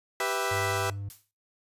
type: chord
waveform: 15% pulse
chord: E minor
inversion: first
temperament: equal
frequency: 392 / 493.9 / 659.3 Hz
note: G4 / B4 / E5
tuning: 0 / 0 / 0 cents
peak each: -25 dBFS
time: 0.2-0.9 s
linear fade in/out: 2 ms
type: tone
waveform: triangle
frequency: 100 Hz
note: G2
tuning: 35 cents sharp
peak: -31 dBFS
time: 0.51-1.09 s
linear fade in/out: 5 ms
type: noise with exponential decay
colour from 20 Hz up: blue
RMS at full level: -41 dBFS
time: 1.1-1.31 s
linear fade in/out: 0 ms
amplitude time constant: 44 ms
effects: noise-tail reverb RT60 0.3 s tail -22 dB re dry + resampled to 32000 Hz